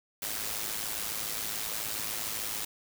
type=noise with amplitude modulation; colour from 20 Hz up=white; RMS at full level=-32 dBFS; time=0.22-2.65 s; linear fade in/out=5 ms; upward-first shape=sine; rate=107 Hz; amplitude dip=60%; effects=none